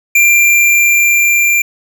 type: tone with level ramp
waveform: square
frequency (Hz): 2376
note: D7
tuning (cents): +20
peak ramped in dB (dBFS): -6 to -9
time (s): 0.15-1.62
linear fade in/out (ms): 5
effects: none